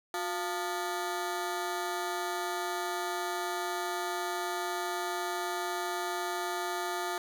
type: ring-modulated tone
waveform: 20% pulse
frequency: 528 Hz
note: C5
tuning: 16 cents sharp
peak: -24 dBFS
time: 0.14-7.18 s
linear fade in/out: 2 ms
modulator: 167 Hz
effects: none